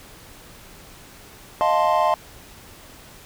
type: chord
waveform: triangle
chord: F dominant seventh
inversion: third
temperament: equal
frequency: 622.3 / 698.5 / 880 / 1046.5 Hz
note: Eb5 / F5 / A5 / C6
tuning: 0 / 0 / 0 / 0 cents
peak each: -20 dBFS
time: 1.61-2.14 s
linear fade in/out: 0 ms
effects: pink hiss -45 dBFS RMS until 3.25 s